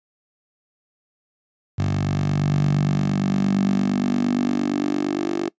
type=tone with high-pass filter sweep; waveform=10% pulse; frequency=48.7 Hz; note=G1; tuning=11 cents flat; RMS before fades=-21 dBFS; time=1.78-5.49 s; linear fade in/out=10 ms; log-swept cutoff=110 to 350 Hz; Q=5.3; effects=noise-tail reverb RT60 0.1 s tail -22 dB re dry + resampled to 16000 Hz